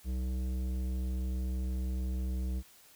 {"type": "tone with tanh clipping", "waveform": "triangle", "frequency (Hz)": 63.3, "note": "B1", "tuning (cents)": 43, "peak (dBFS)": -33, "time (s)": [0.04, 2.63], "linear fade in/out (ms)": 50, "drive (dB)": 17, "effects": ["white hiss -59 dBFS RMS until 2.95 s"]}